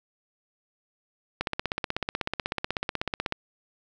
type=click train; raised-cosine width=0.3 ms; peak=-11 dBFS; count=32; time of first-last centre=1.41-3.324 s; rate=16.2 Hz; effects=none